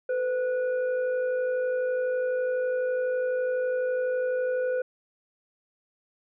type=tone with frequency modulation; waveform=sine; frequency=507 Hz; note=B4; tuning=45 cents sharp; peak=-24 dBFS; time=0.09-4.82 s; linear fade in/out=5 ms; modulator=962 Hz; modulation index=0.44; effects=none